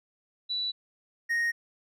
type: tone pair in turn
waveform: sine / triangle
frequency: 3951 / 1864.6 Hz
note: B7 / A#6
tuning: 0 / 0 cents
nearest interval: octave + minor second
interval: 1300 cents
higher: first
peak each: -28 / -23 dBFS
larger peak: second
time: 0.49-0.72 / 1.29-1.52 s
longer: neither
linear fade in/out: 20 ms
effects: none